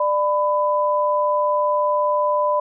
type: tone pair together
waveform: sine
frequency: 594.6 / 1000 Hz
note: D5 / B5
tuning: +21 / +21 cents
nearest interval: major sixth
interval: 900 cents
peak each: -19 dBFS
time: 0-2.6 s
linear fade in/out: 5 ms
effects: none